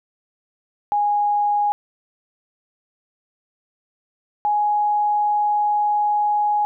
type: tone pair in turn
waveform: sine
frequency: 826 / 833.7 Hz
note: G#5 / G#5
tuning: -10 / +6 cents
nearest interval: unison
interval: 16 cents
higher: second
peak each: -16 dBFS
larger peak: neither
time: 0.92-1.72 / 4.45-6.65 s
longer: second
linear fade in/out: 0 ms
effects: none